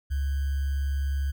sine tone with sample-and-hold, 69.3 Hz, C#2, in tune, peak -24 dBFS, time 0.1-1.32 s, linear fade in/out 20 ms, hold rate 1575 Hz, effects none

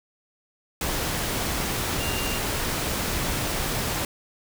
sine tone in noise, 2794 Hz, F7, in tune, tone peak -33 dBFS, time 2-2.38 s, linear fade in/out 2 ms, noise pink, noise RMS -27 dBFS, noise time 0.81-4.05 s, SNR -9 dB, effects none

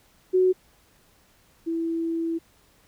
sine tone pair in turn, 370 / 330.4 Hz, F#4 / E4, 0 / +4 cents, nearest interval major second, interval 196 cents, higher first, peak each -16 / -24 dBFS, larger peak first, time 0.33-0.53 / 1.66-2.39 s, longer second, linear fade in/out 20 ms, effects pink hiss -60 dBFS RMS until 2.87 s

